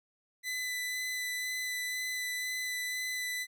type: tone with vibrato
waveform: sawtooth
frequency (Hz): 2002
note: B6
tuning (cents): +23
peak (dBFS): -30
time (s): 0.43-3.47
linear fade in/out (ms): 50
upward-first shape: sine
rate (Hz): 2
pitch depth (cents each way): 9
effects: none